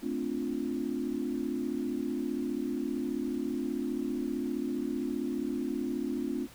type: chord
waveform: sine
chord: D minor seventh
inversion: second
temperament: equal with one note detuned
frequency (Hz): 220 / 258.6 / 293.7 / 349.2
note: A3 / C4 / D4 / F4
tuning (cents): 0 / -20 / 0 / 0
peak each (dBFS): -38 / -34 / -35 / -37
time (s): 0.01-6.48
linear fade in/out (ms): 50
effects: pink hiss -53 dBFS RMS until 6.54 s